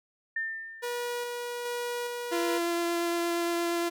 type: tone with exponential decay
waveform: sine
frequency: 1799 Hz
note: A6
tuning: 38 cents sharp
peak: -27 dBFS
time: 0.36-1.38 s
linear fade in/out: 5 ms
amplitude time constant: 220 ms
type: tone with tremolo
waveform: sawtooth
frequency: 482.6 Hz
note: B4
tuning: 40 cents flat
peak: -27 dBFS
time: 0.82-2.59 s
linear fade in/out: 20 ms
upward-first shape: square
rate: 1.2 Hz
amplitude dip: 25%
type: tone with vibrato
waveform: sawtooth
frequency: 341.9 Hz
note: F4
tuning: 37 cents flat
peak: -23 dBFS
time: 2.31-3.9 s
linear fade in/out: 20 ms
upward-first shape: triangle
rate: 8.6 Hz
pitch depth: 9 cents each way
effects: none